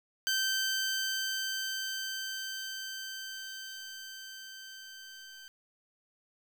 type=tone with level ramp; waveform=15% pulse; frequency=1551 Hz; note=G6; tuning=19 cents flat; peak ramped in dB=-21 to -42 dBFS; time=0.27-5.48 s; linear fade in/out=0 ms; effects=10-bit